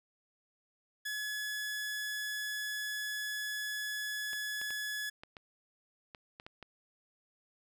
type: tone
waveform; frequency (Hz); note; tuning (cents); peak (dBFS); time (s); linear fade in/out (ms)
sawtooth; 1700; G#6; +40; -32; 1.05-5.1; 10
type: clicks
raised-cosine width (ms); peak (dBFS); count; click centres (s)
0.3; -31; 9; 4.332 / 4.615 / 4.706 / 5.235 / 5.368 / 6.148 / 6.399 / 6.465 / 6.627
effects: none